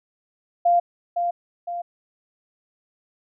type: tone with echo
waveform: sine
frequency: 696 Hz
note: F5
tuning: 6 cents flat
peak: -14 dBFS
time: 0.65-0.8 s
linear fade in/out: 10 ms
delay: 510 ms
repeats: 2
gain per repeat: -6 dB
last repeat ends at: 1.82 s
effects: none